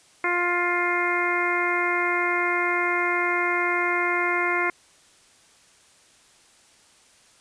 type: harmonic tone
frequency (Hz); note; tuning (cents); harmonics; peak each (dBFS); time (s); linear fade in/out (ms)
351.6; F4; +12; 1 / 2 / 3 / 4 / 5 / 6 / 7; -28 / -31 / -28 / -29 / -31 / -25 / -37; 0.24-4.7; 2
effects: white hiss -56 dBFS RMS until 7.4 s + resampled to 22050 Hz